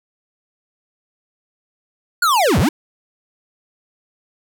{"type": "linear two-way sweep", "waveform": "square", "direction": "down then up", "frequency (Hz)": [1485, 61.7, 343.9], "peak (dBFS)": -13, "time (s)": [2.22, 2.69], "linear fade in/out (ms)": 5, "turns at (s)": 2.59, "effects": []}